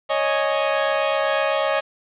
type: chord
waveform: sawtooth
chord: C# suspended second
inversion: none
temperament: equal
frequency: 554.4 / 622.3 / 830.6 Hz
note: C#5 / D#5 / G#5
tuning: 0 / 0 / 0 cents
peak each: -18 / -18 / -23 dBFS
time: 0.09-1.81 s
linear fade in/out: 20 ms
effects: resampled to 8000 Hz + 7-bit